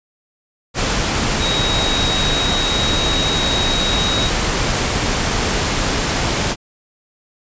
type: tone in noise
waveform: sine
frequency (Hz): 3800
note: A#7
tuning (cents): +33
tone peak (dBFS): -19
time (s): 1.39-4.31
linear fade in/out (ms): 50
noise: pink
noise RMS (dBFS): -18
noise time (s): 0.74-6.56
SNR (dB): -4
effects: resampled to 16000 Hz